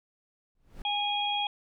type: noise with exponential growth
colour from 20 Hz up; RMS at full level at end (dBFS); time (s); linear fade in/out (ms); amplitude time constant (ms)
brown; -37; 0.55-0.82; 2; 58
type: harmonic tone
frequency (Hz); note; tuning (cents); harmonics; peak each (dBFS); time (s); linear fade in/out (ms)
823; G#5; -16; 1 / 3 / 4; -30 / -36 / -30; 0.85-1.47; 2
effects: none